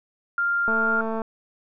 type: tone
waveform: sine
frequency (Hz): 1396.9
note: F6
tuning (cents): 0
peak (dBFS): -20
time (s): 0.38-1.01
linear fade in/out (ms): 2
type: click train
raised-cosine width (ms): 1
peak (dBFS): -16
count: 121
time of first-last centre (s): 0.68-1.218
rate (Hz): 223
effects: none